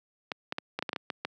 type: clicks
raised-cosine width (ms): 0.3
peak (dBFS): -15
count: 10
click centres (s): 0.318 / 0.524 / 0.584 / 0.79 / 0.825 / 0.892 / 0.931 / 0.962 / 1.102 / 1.25
effects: high-pass 200 Hz 12 dB/octave